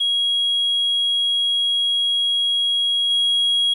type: tone with level steps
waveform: sine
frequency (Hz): 3300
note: G#7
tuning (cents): -12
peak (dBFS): -15 / -13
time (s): 0-3.74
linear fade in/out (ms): 10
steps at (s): 3.1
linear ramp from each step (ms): 10
effects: tanh soft clip ceiling -14 dBFS + 9-bit